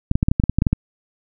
clicks, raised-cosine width 5 ms, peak -3 dBFS, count 12, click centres 0.114 / 0.155 / 0.229 / 0.285 / 0.315 / 0.399 / 0.438 / 0.496 / 0.586 / 0.621 / 0.668 / 0.73 s, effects none

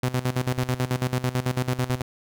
sawtooth tone with tremolo, 126.6 Hz, B2, 43 cents sharp, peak -17 dBFS, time 0.03-2.02 s, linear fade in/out 5 ms, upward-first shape square, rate 9.1 Hz, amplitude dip 80%, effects none

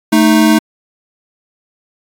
square tone pair together, 220 / 311.1 Hz, A3 / D#4, 0 / 0 cents, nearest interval tritone, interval 600 cents, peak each -10 dBFS, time 0.12-0.59 s, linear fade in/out 10 ms, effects AAC 64 kbps

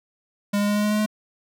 square tone with pitch steps, 203.6 / 205.1 / 206.7 / 208.2 / 209.8 / 211.4 / 213 Hz, G#3 / G#3 / G#3 / G#3 / G#3 / G#3 / G#3, -34 / -21 / -8 / +5 / +18 / +31 / +44 cents, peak -20 dBFS, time 0.53-1.062 s, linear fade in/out 10 ms, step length 76 ms, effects none

